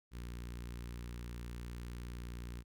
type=tone with notch filter; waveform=sawtooth; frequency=59.5 Hz; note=A#1; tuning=36 cents sharp; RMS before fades=-45 dBFS; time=0.11-2.64 s; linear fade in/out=50 ms; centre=670 Hz; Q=0.86; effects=none